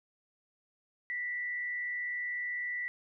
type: tone with frequency modulation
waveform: sine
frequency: 1966 Hz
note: B6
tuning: 8 cents flat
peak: -33 dBFS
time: 1.1-2.88 s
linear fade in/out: 0 ms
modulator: 100 Hz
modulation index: 0.48
effects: none